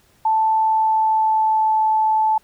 sine tone with pitch glide, 880 to 871.9 Hz, A5 to A5, 0 to -16 cents, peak -14 dBFS, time 0.25-2.38 s, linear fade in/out 5 ms, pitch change -16 cents, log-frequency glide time 0.57-1.81 s, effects pink hiss -57 dBFS RMS until 2.43 s

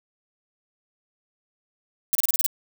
violet noise bursts, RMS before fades -21 dBFS, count 7, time 2.13-2.463 s, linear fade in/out 0 ms, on 21 ms, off 31 ms, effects none

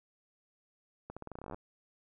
accelerating click train, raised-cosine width 1 ms, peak -29 dBFS, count 16, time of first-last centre 1.1-1.545 s, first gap 66 ms, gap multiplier 0.87, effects none

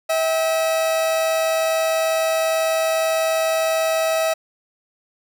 40% pulse tone pair together, 646 / 784.4 Hz, E5 / G5, -35 / +1 cents, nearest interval minor third, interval 336 cents, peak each -17 / -28 dBFS, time 0.09-4.34 s, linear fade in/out 10 ms, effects none

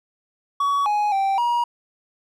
triangle tone with pitch steps, 1128 / 834 / 781 / 954 Hz, C#6 / G#5 / G5 / A#5, +30 / +7 / -7 / +40 cents, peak -16 dBFS, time 0.6-1.64 s, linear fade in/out 5 ms, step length 260 ms, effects none

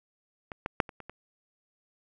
clicks, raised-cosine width 0.5 ms, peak -23 / -16 / -7 / -27 / -28 / -26 dBFS, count 6, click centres 0.518 / 0.661 / 0.802 / 0.892 / 1.003 / 1.096 s, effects none

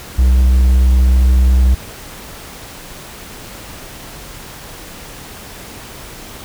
triangle tone, 63.5 Hz, B1, 49 cents sharp, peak -5 dBFS, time 0.18-1.75 s, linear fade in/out 10 ms, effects pink hiss -33 dBFS RMS until 6.44 s

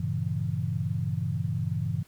sine chord, G diminished seventh, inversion none, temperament equal, 98 / 116.54 / 138.59 / 164.81 Hz, G2 / Bb2 / Db3 / Fb3, 0 / 0 / 0 / 0 cents, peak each -32 dBFS, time 0-2.03 s, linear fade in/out 5 ms, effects pink hiss -59 dBFS RMS until 2.07 s

